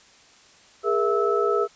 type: tone cluster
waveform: sine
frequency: 410.6 / 469.2 / 664 / 1305 Hz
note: G#4 / A#4 / E5 / E6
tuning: -20 / +11 / +12 / -18 cents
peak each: -22 / -25 / -29 / -25 dBFS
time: 0.83-1.68 s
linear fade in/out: 50 ms
effects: white hiss -53 dBFS RMS until 1.75 s + resampled to 16000 Hz